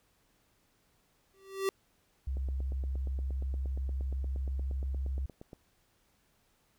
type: tone with exponential growth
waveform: square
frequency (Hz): 387.8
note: G4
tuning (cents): -19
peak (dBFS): -26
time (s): 1.34-1.69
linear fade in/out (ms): 0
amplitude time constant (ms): 74
type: tone with pitch glide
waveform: sine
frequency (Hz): 66.3 to 66.76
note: C2 to C2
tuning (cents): +23 to +35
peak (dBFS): -31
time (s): 2.27-5.26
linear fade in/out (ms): 5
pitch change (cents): +12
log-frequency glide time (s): 4.19-5.02
type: click train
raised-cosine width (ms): 2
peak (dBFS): -33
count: 28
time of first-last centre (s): 2.37-5.532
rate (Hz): 8.54
effects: pink hiss -71 dBFS RMS until 6.78 s